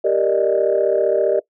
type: chord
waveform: sine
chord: Eb major seventh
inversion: first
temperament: equal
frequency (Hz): 392 / 466.2 / 587.3 / 622.3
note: G4 / Bb4 / D5 / Eb5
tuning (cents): 0 / 0 / 0 / 0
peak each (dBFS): -19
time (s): 0.04-1.4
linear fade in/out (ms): 10
effects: noise-tail reverb RT60 0.1 s tail -20 dB re dry + tanh soft clip ceiling -6 dBFS